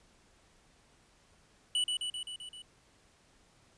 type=tone with echo; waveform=square; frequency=2960 Hz; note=F#7; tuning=in tune; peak=-28 dBFS; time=1.75-1.84 s; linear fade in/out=2 ms; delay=130 ms; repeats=6; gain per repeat=-3 dB; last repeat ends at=2.62 s; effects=pink hiss -65 dBFS RMS until 3.77 s + resampled to 22050 Hz